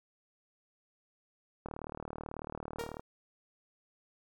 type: click train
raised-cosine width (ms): 1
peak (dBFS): -26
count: 52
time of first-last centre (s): 1.66-2.995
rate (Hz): 38.2
type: tone with exponential decay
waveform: sawtooth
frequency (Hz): 466.2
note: A#4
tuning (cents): 0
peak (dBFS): -31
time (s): 2.79-3.01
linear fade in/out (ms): 5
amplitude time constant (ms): 47
effects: none